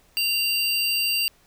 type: tone pair together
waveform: square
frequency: 2776 / 4669 Hz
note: F7 / D8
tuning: -11 / -11 cents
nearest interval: major sixth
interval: 900 cents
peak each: -24 / -25 dBFS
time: 0.17-1.28 s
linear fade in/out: 0 ms
effects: pink hiss -59 dBFS RMS until 1.46 s